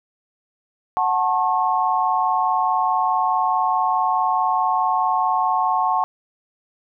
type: chord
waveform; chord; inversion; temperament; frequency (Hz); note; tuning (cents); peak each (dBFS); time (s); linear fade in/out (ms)
sine; F# minor; none; equal with one note detuned; 740 / 880 / 1084.7; F#5 / A5 / C#6; 0 / 0 / -38; -21; 0.97-6.04; 0
effects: none